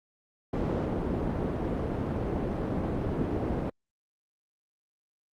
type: low-pass noise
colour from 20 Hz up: white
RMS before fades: -30 dBFS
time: 0.53-3.7 s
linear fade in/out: 5 ms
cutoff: 390 Hz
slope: 12 dB/octave
effects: Opus 48 kbps